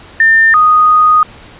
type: tone pair in turn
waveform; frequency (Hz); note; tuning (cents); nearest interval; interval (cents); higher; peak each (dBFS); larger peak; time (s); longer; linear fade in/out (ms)
sine; 1800 / 1241.4; A6 / D#6; +39 / -4; tritone; 643; first; -4; neither; 0.2-0.54 / 0.54-1.23; second; 2
effects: pink hiss -36 dBFS RMS until 1.59 s + resampled to 8000 Hz